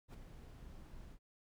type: noise with ADSR envelope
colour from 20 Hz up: brown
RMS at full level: -45 dBFS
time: 0.08-1.19 s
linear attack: 63 ms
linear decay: 3 ms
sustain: -8 dB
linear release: 67 ms
effects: none